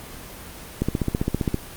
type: click train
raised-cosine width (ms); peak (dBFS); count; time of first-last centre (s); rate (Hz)
3; -8; 12; 0.82-1.544; 15.2
effects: pink hiss -39 dBFS RMS until 1.76 s + Opus 24 kbps